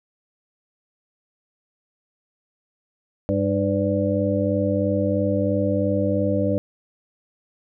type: harmonic tone with a mistuned harmonic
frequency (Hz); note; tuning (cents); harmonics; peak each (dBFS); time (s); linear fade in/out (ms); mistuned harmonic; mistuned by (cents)
100.1; G2; +37; 1 / 2 / 3 / 5 / 6; -25 / -25 / -25 / -25 / -25; 3.29-6.58; 0; 6; -50
effects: none